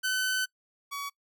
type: tone pair in turn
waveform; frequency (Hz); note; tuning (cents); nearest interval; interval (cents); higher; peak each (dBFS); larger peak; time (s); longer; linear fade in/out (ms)
sawtooth; 1516 / 1130.8; F#6 / C#6; +42 / +34; perfect fourth; 508; first; -23 / -30; first; 0.03-0.46 / 0.91-1.1; first; 20
effects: noise-tail reverb RT60 0.1 s tail -23 dB re dry